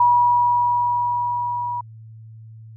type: tone with level ramp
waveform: sine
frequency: 967 Hz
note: B5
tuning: 37 cents flat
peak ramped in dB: -11 to -23 dBFS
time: 0-1.81 s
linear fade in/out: 5 ms
effects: added 111 Hz sine -38 dBFS peak until 2.76 s